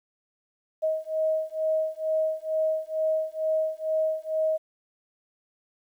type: beating tone pair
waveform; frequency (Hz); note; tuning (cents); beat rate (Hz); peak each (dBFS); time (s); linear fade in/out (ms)
sine; 630 / 632.2; D#5 / D#5; +21 / +27; 2.2; -27; 0.82-4.58; 20
effects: 10-bit